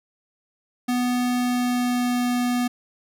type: tone with pitch glide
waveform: square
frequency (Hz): 246.9 to 245.3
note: B3 to B3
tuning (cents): 0 to -12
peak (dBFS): -21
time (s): 0.88-2.68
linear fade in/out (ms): 10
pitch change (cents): -12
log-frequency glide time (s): 1.36-2.3
effects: none